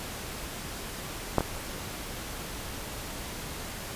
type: clicks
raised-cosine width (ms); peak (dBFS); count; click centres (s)
1; -7 / -14; 2; 1.383 / 1.407
effects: pink hiss -38 dBFS RMS until 3.95 s + resampled to 32000 Hz